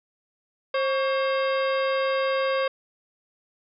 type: harmonic tone with a mistuned harmonic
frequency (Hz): 533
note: C5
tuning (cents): +32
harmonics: 1 / 2 / 3 / 4 / 5 / 6 / 7 / 9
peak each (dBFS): -23 / -29 / -33 / -35 / -37 / -39 / -40 / -42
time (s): 0.74-2.68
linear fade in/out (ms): 5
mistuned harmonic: 2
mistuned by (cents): +91
effects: none